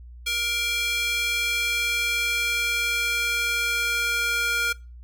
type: tone with high-pass filter sweep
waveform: square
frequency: 470.7 Hz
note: A#4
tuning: 17 cents sharp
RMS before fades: -25 dBFS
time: 0.26-4.73 s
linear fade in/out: 10 ms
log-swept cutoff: 2700 to 1700 Hz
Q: 2.2
effects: noise-tail reverb RT60 0.3 s tail -24 dB re dry + added 60 Hz sine -40 dBFS peak until 5.03 s